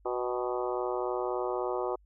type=harmonic tone with a mistuned harmonic; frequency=123.47 Hz; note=B2; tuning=in tune; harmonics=3 / 4 / 5 / 6 / 7 / 8 / 9 / 10; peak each=-33 / -35 / -37 / -39 / -40 / -41 / -42 / -43 dBFS; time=0.05-1.96 s; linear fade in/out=10 ms; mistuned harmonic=6; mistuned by=+48 cents; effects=added 50 Hz sine -58 dBFS peak until 2.05 s